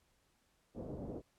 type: low-pass noise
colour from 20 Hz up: white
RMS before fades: -44 dBFS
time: 0.74-1.22 s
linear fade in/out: 50 ms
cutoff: 520 Hz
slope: 24 dB/octave
effects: pink hiss -75 dBFS RMS until 1.38 s + low-pass 12000 Hz 12 dB/octave